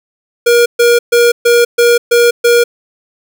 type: tone bursts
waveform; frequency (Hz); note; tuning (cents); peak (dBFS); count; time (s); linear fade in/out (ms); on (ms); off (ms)
square; 475.3; A#4; +34; -6; 7; 0.46-2.64; 10; 200; 130
effects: none